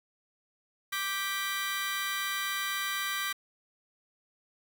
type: chord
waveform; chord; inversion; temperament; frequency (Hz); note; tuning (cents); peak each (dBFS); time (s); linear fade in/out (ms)
25% pulse; G major; second; just; 1176 / 1568 / 1960; D6 / G6 / B6; +2 / 0 / -14; -32 / -32 / -31; 0.92-3.33; 10
effects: 8-bit